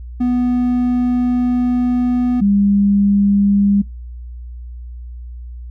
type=tone pair in turn; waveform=triangle / sine; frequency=246.9 / 201 Hz; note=B3 / G3; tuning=0 / +44 cents; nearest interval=major third; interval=356 cents; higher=first; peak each=-11 / -10 dBFS; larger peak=second; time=0.2-2.41 / 2.41-3.82 s; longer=first; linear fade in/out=10 ms; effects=noise-tail reverb RT60 0.2 s tail -24 dB re dry + added 60 Hz sine -28 dBFS peak until 5.7 s